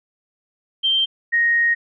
sine tone pair in turn, 3144 / 1869.4 Hz, G7 / A#6, +4 / +4 cents, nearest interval major sixth, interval 900 cents, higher first, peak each -15 / -14 dBFS, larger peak second, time 0.83-1.06 / 1.32-1.75 s, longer second, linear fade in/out 20 ms, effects none

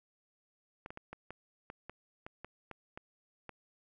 clicks, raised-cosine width 0.5 ms, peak -29 dBFS, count 12, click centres 0.861 / 0.905 / 0.974 / 1.13 / 1.306 / 1.701 / 1.896 / 2.265 / 2.446 / 2.713 / 2.975 / 3.493 s, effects none

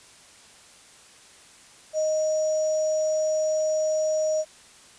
sine tone with sample-and-hold, 622.3 Hz, D#5, in tune, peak -21 dBFS, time 1.93-4.45 s, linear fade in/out 50 ms, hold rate 6300 Hz, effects white hiss -51 dBFS RMS until 4.98 s + resampled to 22050 Hz

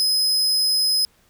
40% pulse tone, 5070 Hz, D#8, 32 cents sharp, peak -16 dBFS, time 0-1.05 s, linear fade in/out 0 ms, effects pink hiss -59 dBFS RMS until 1.29 s

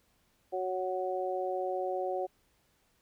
harmonic tone, 185 Hz, F#3, in tune, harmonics 2 / 3 / 4, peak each -35 / -35 / -35 dBFS, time 0.52-2.27 s, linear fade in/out 20 ms, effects pink hiss -71 dBFS RMS until 3.01 s

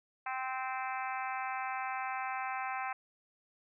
harmonic tone, 260 Hz, C4, 11 cents flat, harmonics 3 / 4 / 5 / 6 / 7 / 8 / 9 / 10, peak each -38 / -41 / -43 / -44 / -48 / -46 / -47 / -48 dBFS, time 0.26-2.93 s, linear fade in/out 5 ms, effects none

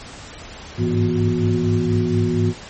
sine tone cluster, 100.8 / 105 / 164.1 / 242.5 / 363.7 Hz, G2 / G#2 / E3 / B3 / F#4, +49 / +19 / -8 / -31 / -30 cents, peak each -22 dBFS, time 0.77-2.54 s, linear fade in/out 50 ms, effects pink hiss -37 dBFS RMS until 2.69 s + MP3 32 kbps

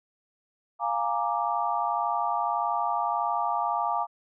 sine chord, Bb dominant seventh, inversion second, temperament equal, 698.5 / 830.6 / 932.3 / 1174.7 Hz, F5 / Ab5 / Bb5 / D6, 0 / 0 / 0 / 0 cents, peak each -30 dBFS, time 0.79-4.07 s, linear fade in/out 50 ms, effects none

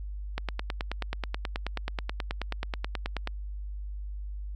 click train, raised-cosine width 0.3 ms, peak -15 dBFS, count 28, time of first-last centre 0.38-3.274 s, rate 9.33 Hz, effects added 50 Hz sine -34 dBFS peak until 4.55 s

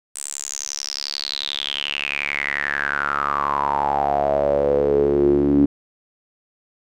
sawtooth tone with band-pass filter sweep, 71.3 Hz, C#2, 49 cents sharp, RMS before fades -21 dBFS, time 0.15-5.66 s, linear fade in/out 10 ms, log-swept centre 8500 to 280 Hz, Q 8.7, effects none

